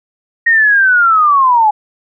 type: linear sweep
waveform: sine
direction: down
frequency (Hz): 1875 to 826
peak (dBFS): -6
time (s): 0.46-1.71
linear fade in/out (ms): 10
effects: none